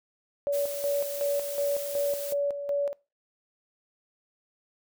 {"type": "tone with tremolo", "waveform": "sine", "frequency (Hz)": 570, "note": "C#5", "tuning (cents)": 48, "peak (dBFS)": -24, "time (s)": [0.47, 2.93], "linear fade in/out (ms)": 0, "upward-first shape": "square", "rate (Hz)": 2.7, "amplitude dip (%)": 60}
{"type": "noise", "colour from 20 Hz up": "blue", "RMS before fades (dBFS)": -38, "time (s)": [0.52, 2.34], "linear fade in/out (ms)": 20}
{"effects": ["noise-tail reverb RT60 0.3 s tail -23 dB re dry"]}